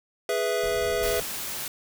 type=chord; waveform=square; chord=E major; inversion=first; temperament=equal; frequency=415.3 / 493.9 / 659.3 Hz; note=G#4 / B4 / E5; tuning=0 / 0 / 0 cents; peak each=-29 dBFS; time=0.29-1.2 s; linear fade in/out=2 ms
type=noise with tremolo; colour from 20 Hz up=brown; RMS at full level=-38 dBFS; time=0.63-1.23 s; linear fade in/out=5 ms; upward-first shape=square; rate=5.2 Hz; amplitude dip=30%
type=noise; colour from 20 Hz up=white; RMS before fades=-33 dBFS; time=1.03-1.68 s; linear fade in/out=2 ms
effects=none